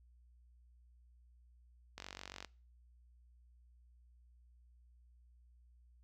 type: click train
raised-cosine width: 0.2 ms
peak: -28 dBFS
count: 23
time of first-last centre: 1.98-2.447 s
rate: 47.1 Hz
effects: noise-tail reverb RT60 0.4 s tail -23 dB re dry + added 60 Hz sine -62 dBFS peak until 6.03 s